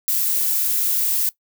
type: noise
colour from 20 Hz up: violet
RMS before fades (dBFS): -20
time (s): 0.08-1.29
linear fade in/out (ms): 0
effects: noise-tail reverb RT60 0.1 s tail -18 dB re dry